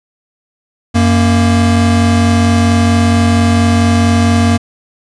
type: tone pair together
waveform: square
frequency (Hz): 92.51 / 233.1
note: F#2 / A#3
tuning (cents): 0 / 0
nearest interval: octave + major third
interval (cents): 1600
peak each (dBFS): -11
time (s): 0.94-4.58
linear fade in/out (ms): 20
effects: resampled to 22050 Hz